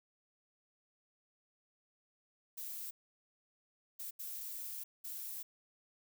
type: noise bursts at uneven times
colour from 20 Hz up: violet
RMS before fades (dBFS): -44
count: 4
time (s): 2.57-2.91 / 3.99-4.11 / 4.19-4.84 / 5.04-5.43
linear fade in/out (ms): 10
effects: none